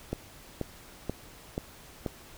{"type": "click train", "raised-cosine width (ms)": 2, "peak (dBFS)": -17, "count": 5, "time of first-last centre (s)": [0.13, 2.062], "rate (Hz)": 2.07, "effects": ["pink hiss -51 dBFS RMS until 2.37 s"]}